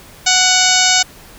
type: harmonic tone with a mistuned harmonic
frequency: 739 Hz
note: F#5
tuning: 2 cents flat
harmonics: 1 / 2 / 3 / 4 / 5 / 6 / 7 / 8 / 9 / 10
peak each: -19 / -19 / -19 / -19 / -19 / -19 / -19 / -19 / -19 / -19 dBFS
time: 0.26-1.03 s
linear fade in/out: 10 ms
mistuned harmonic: 3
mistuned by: +24 cents
effects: pink hiss -40 dBFS RMS until 1.38 s